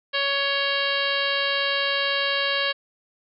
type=harmonic tone with a mistuned harmonic; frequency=558 Hz; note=C#5; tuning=11 cents sharp; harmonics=1 / 2 / 3 / 4 / 5 / 6 / 7 / 8 / 9; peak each=-29 / -31 / -27 / -32 / -29 / -29 / -30 / -33 / -43 dBFS; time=0.13-2.73 s; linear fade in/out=20 ms; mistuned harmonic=6; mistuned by=-76 cents; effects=none